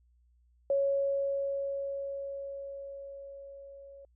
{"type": "tone with level ramp", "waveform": "sine", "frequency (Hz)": 554.4, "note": "C#5", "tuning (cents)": 0, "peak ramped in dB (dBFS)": [-24, -48], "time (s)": [0.7, 4.05], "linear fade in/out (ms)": 2, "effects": ["added 60 Hz sine -63 dBFS peak until 4.15 s"]}